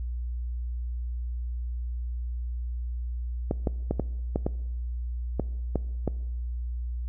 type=clicks; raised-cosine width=2 ms; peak=-12 dBFS; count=9; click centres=3.511 / 3.672 / 3.91 / 3.997 / 4.359 / 4.465 / 5.397 / 5.757 / 6.077 s; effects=noise-tail reverb RT60 1.0 s tail -21 dB re dry + added 60 Hz sine -29 dBFS peak until 7.08 s